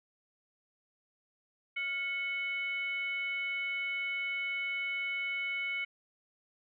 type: tone with frequency modulation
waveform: sine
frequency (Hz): 2205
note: C#7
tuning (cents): -10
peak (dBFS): -32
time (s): 1.76-5.85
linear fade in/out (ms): 10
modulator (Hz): 794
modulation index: 0.5
effects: none